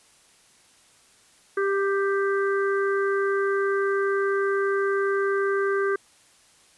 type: harmonic tone with a mistuned harmonic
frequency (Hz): 395.2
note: G4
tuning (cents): +14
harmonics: 1 / 3 / 4 / 5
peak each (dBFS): -22 / -30 / -29 / -40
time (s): 1.57-5.96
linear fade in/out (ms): 5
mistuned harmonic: 4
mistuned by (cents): -16
effects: white hiss -57 dBFS RMS until 6.77 s + resampled to 24000 Hz